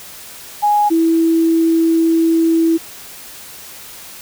sine tone pair in turn, 830.6 / 328.3 Hz, G#5 / E4, 0 / -7 cents, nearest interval octave + major third, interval 1607 cents, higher first, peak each -10 dBFS, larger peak neither, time 0.62-0.9 / 0.9-2.78 s, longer second, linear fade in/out 20 ms, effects white hiss -35 dBFS RMS until 4.21 s

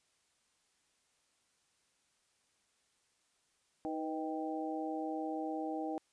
harmonic tone with a mistuned harmonic, 157.1 Hz, D#3, 17 cents sharp, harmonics 2 / 3 / 4 / 5, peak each -38 / -44 / -44 / -41 dBFS, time 3.85-5.98 s, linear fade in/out 0 ms, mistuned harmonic 3, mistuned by +71 cents, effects white hiss -75 dBFS RMS until 6.12 s + resampled to 22050 Hz

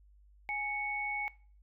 sine tone pair together, 830.4 / 2217 Hz, G#5 / C#7, 0 / 0 cents, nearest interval octave + perfect fourth, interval 1700 cents, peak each -38 / -34 dBFS, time 0.49-1.28 s, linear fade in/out 0 ms, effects noise-tail reverb RT60 0.4 s tail -20 dB re dry + added 50 Hz sine -58 dBFS peak until 1.62 s

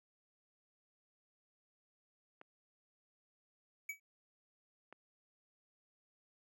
clicks, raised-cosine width 0.5 ms, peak -37 dBFS, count 2, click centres 2.414 / 4.926 s
square tone with exponential decay, 2280 Hz, C#7, 48 cents sharp, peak -37 dBFS, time 3.89-4 s, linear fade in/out 5 ms, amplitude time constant 23 ms
effects high-pass 300 Hz 12 dB/octave

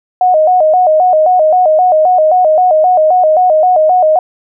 sine tone with vibrato, 675 Hz, E5, 41 cents sharp, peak -5 dBFS, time 0.21-4.19 s, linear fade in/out 2 ms, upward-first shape square, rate 3.8 Hz, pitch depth 140 cents each way, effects none

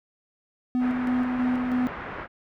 triangle tone with tremolo, 250.3 Hz, B3, 23 cents sharp, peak -19 dBFS, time 0.75-1.87 s, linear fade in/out 0 ms, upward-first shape square, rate 3.1 Hz, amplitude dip 35%
white low-pass noise, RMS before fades -36 dBFS, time 0.79-2.28 s, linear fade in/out 50 ms, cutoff 1800 Hz, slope 24 dB/octave
effects none

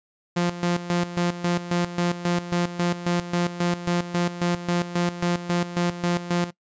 sawtooth tone with tremolo, 174.61 Hz, F3, in tune, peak -16 dBFS, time 0.36-6.51 s, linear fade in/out 10 ms, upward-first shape square, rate 3.7 Hz, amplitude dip 75%, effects noise-tail reverb RT60 0.1 s tail -21 dB re dry + resampled to 16000 Hz

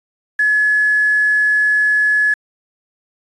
sine tone with quantisation, 1702 Hz, G#6, 42 cents sharp, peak -11 dBFS, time 0.39-2.34 s, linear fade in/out 5 ms, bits 6, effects resampled to 22050 Hz

